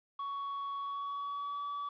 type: tone with pitch glide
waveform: triangle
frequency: 1118 to 1146.1 Hz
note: C#6 to D6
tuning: +14 to -43 cents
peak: -34 dBFS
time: 0.19-1.89 s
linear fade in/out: 5 ms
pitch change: +43 cents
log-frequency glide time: 0.79-1.63 s
effects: resampled to 11025 Hz + 11-bit